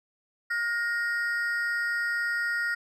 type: ring-modulated tone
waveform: triangle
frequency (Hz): 1647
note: G#6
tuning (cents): -15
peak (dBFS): -21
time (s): 0.5-2.75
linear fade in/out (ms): 10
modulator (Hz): 222
effects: none